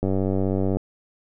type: click train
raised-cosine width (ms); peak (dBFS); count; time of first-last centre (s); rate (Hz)
2; -11; 72; 0.03-0.77; 96
effects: none